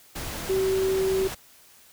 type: tone in noise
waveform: sine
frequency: 381.8 Hz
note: G4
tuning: 46 cents flat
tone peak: -21 dBFS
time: 0.49-1.28 s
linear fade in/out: 10 ms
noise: pink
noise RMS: -34 dBFS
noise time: 0.15-1.35 s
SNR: +10 dB
effects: white hiss -54 dBFS RMS until 1.92 s